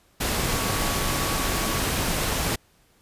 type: tone in noise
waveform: sine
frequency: 1126 Hz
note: C#6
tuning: 27 cents sharp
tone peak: -34 dBFS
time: 0.47-1.8 s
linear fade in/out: 10 ms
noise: pink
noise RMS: -25 dBFS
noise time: 0.2-2.56 s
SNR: -12 dB
effects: pink hiss -61 dBFS RMS until 3.01 s + resampled to 32000 Hz